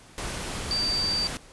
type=tone in noise; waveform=sine; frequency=4647 Hz; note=D8; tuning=19 cents flat; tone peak=-24 dBFS; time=0.71-1.27 s; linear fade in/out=0 ms; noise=pink; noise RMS=-33 dBFS; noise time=0.18-1.37 s; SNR=+6 dB; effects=pink hiss -51 dBFS RMS until 1.52 s + resampled to 24000 Hz